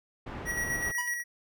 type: low-pass noise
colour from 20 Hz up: pink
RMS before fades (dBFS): -39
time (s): 0.26-0.92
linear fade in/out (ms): 10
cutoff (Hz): 1700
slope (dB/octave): 12
type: tone with tremolo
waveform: square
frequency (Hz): 1918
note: A#6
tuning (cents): +49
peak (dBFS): -29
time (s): 0.45-1.24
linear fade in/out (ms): 50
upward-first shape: square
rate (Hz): 8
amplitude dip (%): 40
type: tone with exponential decay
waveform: square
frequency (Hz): 980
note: B5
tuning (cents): -14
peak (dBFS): -33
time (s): 0.98-1.18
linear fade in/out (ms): 5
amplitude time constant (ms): 43
effects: none